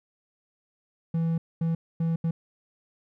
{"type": "tone bursts at uneven times", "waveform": "triangle", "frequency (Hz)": 164.81, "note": "E3", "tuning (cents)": 0, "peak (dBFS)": -21, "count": 4, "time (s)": [[1.14, 1.38], [1.61, 1.75], [2, 2.16], [2.24, 2.31]], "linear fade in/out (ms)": 5, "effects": []}